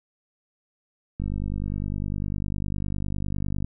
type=click train; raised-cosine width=5 ms; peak=-17 dBFS; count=123; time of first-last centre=1.2-3.645 s; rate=49.9 Hz; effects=none